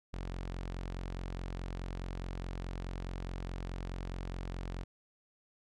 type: tone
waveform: sawtooth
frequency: 44.75 Hz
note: F1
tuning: 43 cents sharp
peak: -34 dBFS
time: 0.13-4.84 s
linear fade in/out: 10 ms
effects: low-pass 6000 Hz 12 dB/octave